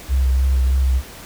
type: tone with vibrato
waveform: sine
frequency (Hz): 65.41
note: C2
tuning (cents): 0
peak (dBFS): -13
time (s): 0.08-1.02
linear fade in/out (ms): 50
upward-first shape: triangle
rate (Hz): 3.2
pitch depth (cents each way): 32
effects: pink hiss -38 dBFS RMS until 1.25 s